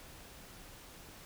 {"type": "silence", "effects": ["pink hiss -53 dBFS RMS until 1.25 s"]}